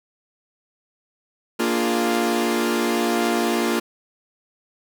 sawtooth chord, Bb dominant seventh, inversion none, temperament equal, 233.1 / 293.7 / 349.2 / 415.3 Hz, Bb3 / D4 / F4 / Ab4, 0 / 0 / 0 / 0 cents, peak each -19 / -24 / -19 / -25 dBFS, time 1.59-3.8 s, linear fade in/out 10 ms, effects none

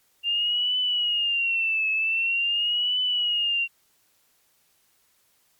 sine tone with vibrato, 2789 Hz, F7, 3 cents flat, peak -21 dBFS, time 0.23-3.68 s, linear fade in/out 50 ms, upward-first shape triangle, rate 0.45 Hz, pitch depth 130 cents each way, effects white hiss -65 dBFS RMS until 5.59 s + MP3 96 kbps

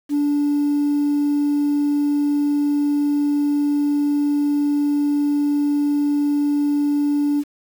sine tone, 290.3 Hz, D4, 20 cents flat, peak -14 dBFS, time 0.09-7.44 s, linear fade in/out 50 ms, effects tanh soft clip ceiling -14 dBFS + 7-bit

